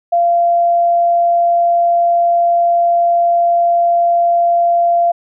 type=tone; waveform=sine; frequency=689 Hz; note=F5; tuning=24 cents flat; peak=-9 dBFS; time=0.12-5.12 s; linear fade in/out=10 ms; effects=none